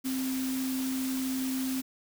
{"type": "tone in noise", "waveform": "sine", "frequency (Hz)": 261.6, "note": "C4", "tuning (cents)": 0, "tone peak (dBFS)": -29, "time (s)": [0.04, 1.82], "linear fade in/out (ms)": 20, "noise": "white", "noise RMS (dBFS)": -39, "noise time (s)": [0.04, 1.82], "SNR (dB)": 7, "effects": []}